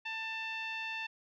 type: tone with low-pass filter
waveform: 10% pulse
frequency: 890 Hz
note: A5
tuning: 20 cents sharp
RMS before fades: -39 dBFS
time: 0.05-1.07 s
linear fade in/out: 10 ms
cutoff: 2700 Hz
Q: 2.4
effects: none